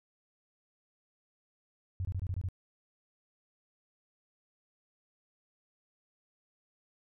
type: tone bursts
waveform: sine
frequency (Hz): 92.5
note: F#2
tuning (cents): 0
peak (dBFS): -31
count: 7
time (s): 2-2.487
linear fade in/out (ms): 0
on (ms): 49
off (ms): 24
effects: none